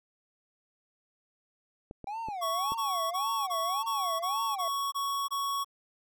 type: clicks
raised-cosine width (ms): 2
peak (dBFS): -28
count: 4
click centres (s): 1.911 / 2.043 / 2.286 / 2.72
type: tone with vibrato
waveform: triangle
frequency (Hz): 774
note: G5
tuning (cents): -22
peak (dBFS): -32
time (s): 2.07-4.68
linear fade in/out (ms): 2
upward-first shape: sine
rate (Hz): 1.8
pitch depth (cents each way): 290
type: tone bursts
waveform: square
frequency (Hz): 1114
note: C#6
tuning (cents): +8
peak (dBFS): -30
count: 9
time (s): 2.41-5.646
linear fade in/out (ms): 20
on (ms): 340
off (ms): 22
effects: none